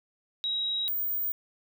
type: tone pair in turn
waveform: sine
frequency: 3833 / 15073 Hz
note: A#7 / A#9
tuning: +47 / +18 cents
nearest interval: 2 octaves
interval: 2371 cents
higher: second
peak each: -27 dBFS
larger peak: neither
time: 0.44-0.88 / 0.88-1.32 s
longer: neither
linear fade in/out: 0 ms
effects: none